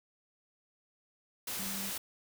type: tone in noise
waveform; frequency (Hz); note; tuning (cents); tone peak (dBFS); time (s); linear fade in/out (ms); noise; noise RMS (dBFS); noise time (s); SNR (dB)
sine; 196; G3; 0; -42; 1.59-1.9; 5; white; -38; 1.47-1.98; -7
effects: none